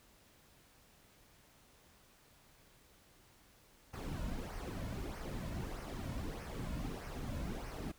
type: noise with flanger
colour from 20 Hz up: brown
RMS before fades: -42 dBFS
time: 3.93-7.92 s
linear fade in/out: 10 ms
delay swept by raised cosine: 0.26 to 2.56 ms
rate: 1.6 Hz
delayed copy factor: -0.6
effects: pink hiss -65 dBFS RMS until 7.98 s